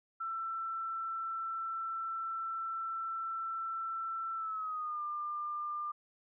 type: tone with pitch glide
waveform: sine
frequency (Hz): 1337 to 1198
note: E6 to D6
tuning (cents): +24 to +34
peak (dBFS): -35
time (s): 0.2-5.92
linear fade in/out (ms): 10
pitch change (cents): -190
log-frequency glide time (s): 4.35-5.02
effects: none